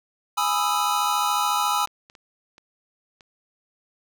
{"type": "chord", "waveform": "square", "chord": "E major seventh", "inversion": "first", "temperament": "equal", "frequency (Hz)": [830.6, 987.8, 1244.5, 1318.5], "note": ["G#5", "B5", "D#6", "E6"], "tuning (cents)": [0, 0, 0, 0], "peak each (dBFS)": -27, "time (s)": [0.37, 1.86], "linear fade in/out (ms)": 10}
{"type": "clicks", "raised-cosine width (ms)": 0.2, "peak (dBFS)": -31, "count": 9, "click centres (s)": [1.046, 1.099, 1.229, 1.808, 1.874, 2.099, 2.152, 2.581, 3.208]}
{"effects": []}